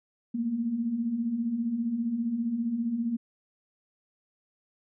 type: beating tone pair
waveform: sine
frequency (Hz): 220 / 235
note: A3 / A#3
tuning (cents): 0 / +14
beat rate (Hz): 15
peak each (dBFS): -35 / -27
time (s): 0.34-3.17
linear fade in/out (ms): 10
effects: none